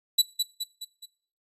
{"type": "tone with echo", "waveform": "sawtooth", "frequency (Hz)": 3951, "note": "B7", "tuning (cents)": 0, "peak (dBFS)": -13, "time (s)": [0.18, 0.22], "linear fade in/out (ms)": 10, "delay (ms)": 210, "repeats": 4, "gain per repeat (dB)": -6, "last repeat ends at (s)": 1.06, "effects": ["noise-tail reverb RT60 0.5 s tail -21 dB re dry", "resampled to 32000 Hz"]}